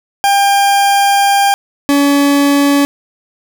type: tone pair in turn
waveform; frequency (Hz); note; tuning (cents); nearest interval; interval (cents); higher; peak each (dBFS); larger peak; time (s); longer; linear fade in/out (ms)
40% pulse; 799 / 283.4; G5 / C#4; +33 / +38; octave + tritone; 1795; first; -7; neither; 0.24-1.54 / 1.89-2.85; first; 0
effects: 7-bit